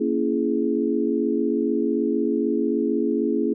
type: chord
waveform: sine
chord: A# half-diminished seventh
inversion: none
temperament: just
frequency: 233.1 / 279.7 / 335.6 / 419.5 Hz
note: A#3 / C#4 / E4 / G#4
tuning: 0 / +16 / +31 / +17 cents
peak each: -25 dBFS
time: 0-3.54 s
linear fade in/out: 10 ms
effects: none